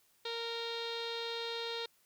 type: tone with low-pass filter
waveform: sawtooth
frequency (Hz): 463.5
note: A#4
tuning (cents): -10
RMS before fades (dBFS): -39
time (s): 0.25-1.86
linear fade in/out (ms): 5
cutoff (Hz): 3900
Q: 7.5
effects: white hiss -70 dBFS RMS until 2.05 s